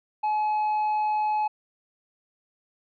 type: tone with tanh clipping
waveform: triangle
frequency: 851 Hz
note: G#5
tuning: 42 cents sharp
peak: -23 dBFS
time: 0.23-1.48 s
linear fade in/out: 10 ms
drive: 8 dB
effects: none